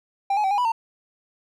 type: tone with pitch steps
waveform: triangle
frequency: 791 / 843 / 770 / 818 / 985 / 908 Hz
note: G5 / G#5 / G5 / G#5 / B5 / A#5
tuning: +15 / +26 / -31 / -26 / -5 / -46 cents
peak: -17 dBFS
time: 0.3-0.72 s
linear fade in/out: 5 ms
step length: 70 ms
effects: none